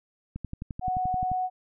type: click train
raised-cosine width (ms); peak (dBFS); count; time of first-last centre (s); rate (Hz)
5; -22; 12; 0.36-1.317; 11.5
type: tone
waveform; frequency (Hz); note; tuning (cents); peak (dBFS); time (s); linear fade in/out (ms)
sine; 739; F#5; -2; -25; 0.81-1.5; 50
effects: none